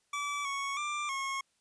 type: tone with pitch steps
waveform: 25% pulse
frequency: 1154 / 1109 / 1185 / 1088 Hz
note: D6 / C#6 / D6 / C#6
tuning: -31 / 0 / +15 / -33 cents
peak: -29 dBFS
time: 0.13-1.41 s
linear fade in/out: 5 ms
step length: 320 ms
effects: white hiss -74 dBFS RMS until 1.6 s + resampled to 22050 Hz